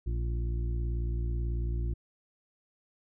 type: harmonic tone with a mistuned harmonic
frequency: 58.27 Hz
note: A#1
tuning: in tune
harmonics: 1 / 2 / 3 / 4 / 5 / 6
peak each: -29 / -36 / -49 / -51 / -52 / -46 dBFS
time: 0.06-1.94 s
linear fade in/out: 10 ms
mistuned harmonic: 6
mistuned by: -21 cents
effects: none